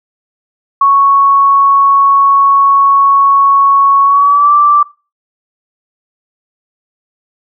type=tone with pitch glide; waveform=sine; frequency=1108.7 to 1170.6 Hz; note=C#6 to D6; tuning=0 to -6 cents; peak=-4 dBFS; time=0.81-4.83 s; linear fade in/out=5 ms; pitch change=+94 cents; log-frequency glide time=4.04-4.53 s; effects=noise-tail reverb RT60 0.3 s tail -20 dB re dry